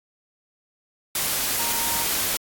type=tone in noise; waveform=sine; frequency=930 Hz; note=A#5; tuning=4 cents flat; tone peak=-32 dBFS; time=1.59-2.04 s; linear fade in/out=2 ms; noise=white; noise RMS=-24 dBFS; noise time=1.15-2.37 s; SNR=-11 dB; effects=AAC 64 kbps